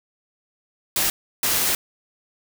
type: noise bursts at uneven times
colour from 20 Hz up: white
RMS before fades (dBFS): -21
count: 2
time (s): 0.96-1.1 / 1.43-1.75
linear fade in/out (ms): 2
effects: none